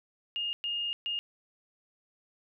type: tone bursts at uneven times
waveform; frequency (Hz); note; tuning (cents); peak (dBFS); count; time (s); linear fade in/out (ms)
sine; 2838; F7; +27; -30; 3; 0.36-0.53 / 0.64-0.93 / 1.06-1.19; 0
effects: none